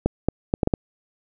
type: clicks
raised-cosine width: 2 ms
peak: -5 dBFS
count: 6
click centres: 0.06 / 0.286 / 0.539 / 0.632 / 0.674 / 0.738 s
effects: none

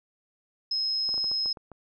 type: tone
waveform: sine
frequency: 5140 Hz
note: E8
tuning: 45 cents flat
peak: -25 dBFS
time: 0.71-1.53 s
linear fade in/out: 5 ms
type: clicks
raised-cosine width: 1 ms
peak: -30 dBFS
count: 8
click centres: 1.091 / 1.142 / 1.179 / 1.243 / 1.315 / 1.459 / 1.572 / 1.717 s
effects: none

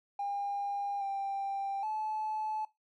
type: tone with pitch steps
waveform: triangle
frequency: 805 / 789 / 864 Hz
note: G5 / G5 / A5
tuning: +46 / +11 / -32 cents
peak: -29 dBFS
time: 0.19-2.65 s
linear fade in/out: 5 ms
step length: 820 ms
effects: noise-tail reverb RT60 0.2 s tail -23 dB re dry + tanh soft clip ceiling -29 dBFS

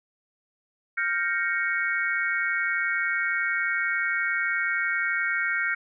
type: chord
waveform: sine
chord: G half-diminished seventh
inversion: third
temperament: equal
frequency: 1396.9 / 1568 / 1864.7 / 2217 Hz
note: F6 / G6 / Bb6 / Db7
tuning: 0 / 0 / 0 / 0 cents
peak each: -29 dBFS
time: 0.97-5.75 s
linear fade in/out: 10 ms
effects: none

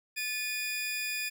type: tone pair together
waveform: sawtooth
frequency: 1743 / 2458 Hz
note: A6 / D#7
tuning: -17 / -22 cents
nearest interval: tritone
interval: 595 cents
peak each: -37 / -29 dBFS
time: 0.16-1.3 s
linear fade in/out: 20 ms
effects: none

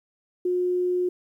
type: tone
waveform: sine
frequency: 360 Hz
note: F#4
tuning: 47 cents flat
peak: -21 dBFS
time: 0.45-1.09 s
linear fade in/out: 5 ms
effects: 10-bit

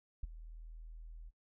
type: tone with ADSR envelope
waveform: sine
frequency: 40.33 Hz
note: E1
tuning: 37 cents flat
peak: -32 dBFS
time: 0.23-1.31 s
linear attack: 7 ms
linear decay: 17 ms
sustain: -15 dB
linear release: 31 ms
effects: noise-tail reverb RT60 0.1 s tail -24 dB re dry

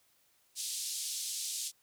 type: band-pass noise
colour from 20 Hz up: white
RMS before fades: -38 dBFS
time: 0.55-1.72 s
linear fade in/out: 50 ms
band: 3500 to 9900 Hz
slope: 24 dB/octave
effects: white hiss -70 dBFS RMS until 1.82 s

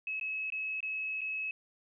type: tone with dropouts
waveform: sine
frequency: 2576 Hz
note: E7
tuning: 41 cents flat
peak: -33 dBFS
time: 0.07-1.51 s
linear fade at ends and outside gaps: 2 ms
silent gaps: 0.198-0.211 / 0.502-0.522 / 0.805-0.828 / 1.209-1.215 s
effects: none

